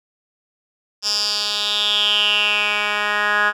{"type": "tone with band-pass filter sweep", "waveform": "10% pulse", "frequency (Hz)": 207.7, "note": "G#3", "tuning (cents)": 0, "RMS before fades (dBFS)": -19, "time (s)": [1.02, 3.53], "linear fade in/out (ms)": 50, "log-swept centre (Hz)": [5300, 1600], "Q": 6.1, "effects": []}